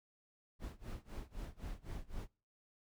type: noise with tremolo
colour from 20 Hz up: brown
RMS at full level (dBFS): -42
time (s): 0.59-2.28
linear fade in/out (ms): 50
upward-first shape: sine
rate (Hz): 3.9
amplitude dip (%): 95
effects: noise-tail reverb RT60 0.4 s tail -26 dB re dry